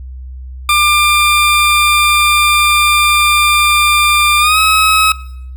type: tone with pitch glide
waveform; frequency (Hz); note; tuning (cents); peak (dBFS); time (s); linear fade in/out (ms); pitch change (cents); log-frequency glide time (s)
20% pulse; 1194 to 1279.7; D6 to D#6; +28 to +48; -3; 0.69-5.12; 2; +120; 4.39-4.59
effects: noise-tail reverb RT60 0.7 s tail -19 dB re dry + added 64 Hz sine -25 dBFS peak until 5.56 s